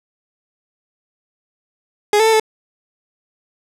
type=tone with pitch steps; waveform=30% pulse; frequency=415.9 / 441.9 / 445.6 / 437 Hz; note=G#4 / A4 / A4 / A4; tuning=+2 / +7 / +22 / -12 cents; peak=-8 dBFS; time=2.13-2.398 s; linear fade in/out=2 ms; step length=67 ms; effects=low-pass 11000 Hz 12 dB/octave